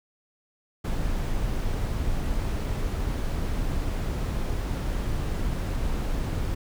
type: noise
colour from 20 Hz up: brown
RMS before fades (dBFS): -27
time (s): 0.84-6.55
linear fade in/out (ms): 10
effects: none